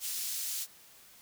pink high-pass noise, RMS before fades -36 dBFS, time 0-0.67 s, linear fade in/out 50 ms, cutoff 5300 Hz, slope 12 dB/octave, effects white hiss -57 dBFS RMS until 1.21 s

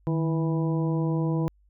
harmonic tone with a mistuned harmonic, 163.8 Hz, E3, 11 cents flat, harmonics 1 / 2 / 3 / 4 / 5 / 6, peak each -24 / -29 / -34 / -41 / -43 / -39 dBFS, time 0.07-1.48 s, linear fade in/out 0 ms, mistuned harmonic 1, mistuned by -77 cents, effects added 50 Hz sine -58 dBFS peak until 1.69 s

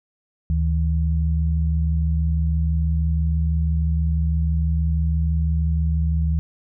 sine tone pair together, 74.96 / 161.1 Hz, D2 / E3, +36 / -39 cents, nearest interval octave + minor second, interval 1325 cents, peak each -18 / -24 dBFS, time 0.5-6.39 s, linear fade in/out 0 ms, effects none

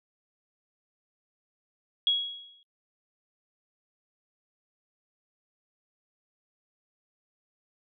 sine tone with exponential decay, 3322 Hz, G#7, in tune, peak -19 dBFS, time 2.07-2.63 s, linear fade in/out 1 ms, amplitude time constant 120 ms, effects noise-tail reverb RT60 0.1 s tail -25 dB re dry

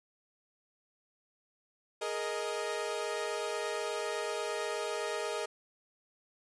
sawtooth chord, Ab suspended second, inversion none, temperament equal with one note detuned, 418 / 466.2 / 622.3 Hz, Ab4 / Bb4 / Eb5, +11 / 0 / 0 cents, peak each -34 dBFS, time 2.01-5.46 s, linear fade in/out 10 ms, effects resampled to 24000 Hz

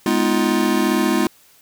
square chord, F half-diminished seventh, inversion first, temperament just, 209.5 / 251.4 / 314.3 / 349.2 Hz, Ab3 / Cb4 / Eb4 / F4, +15 / +31 / +18 / 0 cents, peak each -22 dBFS, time 0.06-1.27 s, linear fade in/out 2 ms, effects white hiss -52 dBFS RMS until 1.61 s

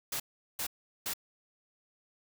white noise bursts, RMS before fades -35 dBFS, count 3, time 0.12-1.137 s, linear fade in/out 5 ms, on 79 ms, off 390 ms, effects none

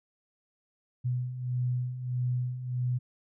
sine beating tone pair, 123.47 / 125.07 Hz, B2 / B2, 0 / +22 cents, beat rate 1.6 Hz, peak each -35 / -29 dBFS, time 1.04-2.99 s, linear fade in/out 20 ms, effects none

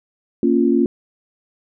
sine chord, Bb minor, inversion none, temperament equal, 233.1 / 277.2 / 349.2 Hz, Bb3 / Db4 / F4, 0 / 0 / 0 cents, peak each -17 dBFS, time 0.43-0.86 s, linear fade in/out 2 ms, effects none

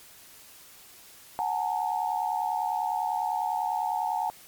sine tone cluster, 738 / 838 / 908 Hz, F#5 / G#5 / A#5, -5 / +15 / -46 cents, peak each -30 dBFS, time 1.39-4.3 s, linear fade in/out 0 ms, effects white hiss -51 dBFS RMS until 4.47 s + MP3 96 kbps

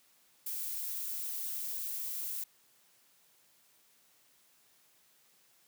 violet noise, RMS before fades -38 dBFS, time 0.46-2.44 s, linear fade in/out 5 ms, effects white hiss -67 dBFS RMS until 5.67 s + high-pass 100 Hz 12 dB/octave

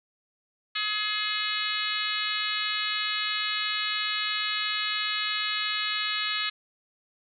harmonic tone, 423 Hz, G#4, 32 cents sharp, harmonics 3 / 4 / 5 / 6 / 7 / 8 / 9 / 10, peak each -35 / -35 / -35 / -35 / -35 / -35 / -35 / -35 dBFS, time 0.75-6.5 s, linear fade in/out 10 ms, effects none

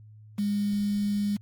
sine tone with quantisation, 204.4 Hz, G#3, 27 cents flat, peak -24 dBFS, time 0.38-1.37 s, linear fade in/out 10 ms, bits 7, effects added 107 Hz sine -47 dBFS peak until 1.41 s + Opus 48 kbps

